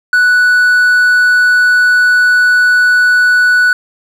triangle tone, 1480 Hz, F#6, in tune, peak -4 dBFS, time 0.13-3.73 s, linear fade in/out 2 ms, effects none

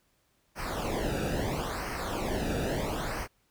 brown noise with flanger, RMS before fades -32 dBFS, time 0.55-3.28 s, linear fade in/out 50 ms, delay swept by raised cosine 0.27 to 0.96 ms, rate 0.75 Hz, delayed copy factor -0.8, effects pink hiss -71 dBFS RMS until 3.5 s

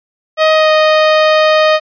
sawtooth tone with pitch glide, 628 to 620.8 Hz, D#5 to D#5, +16 to -4 cents, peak -3 dBFS, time 0.37-1.8 s, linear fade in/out 50 ms, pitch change -20 cents, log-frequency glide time 0.53-0.71 s, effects resampled to 11025 Hz

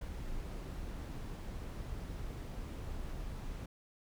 brown noise, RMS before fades -42 dBFS, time 0.01-3.66 s, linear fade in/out 5 ms, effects none

